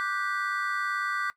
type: chord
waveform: triangle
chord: G major seventh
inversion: second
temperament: just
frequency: 1176 / 1470 / 1568 / 1960 Hz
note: D6 / F#6 / G6 / B6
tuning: +2 / -12 / 0 / -14 cents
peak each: -29 / -32 / -32 / -33 dBFS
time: 0-1.3 s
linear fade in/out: 0 ms
effects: noise-tail reverb RT60 0.1 s tail -17 dB re dry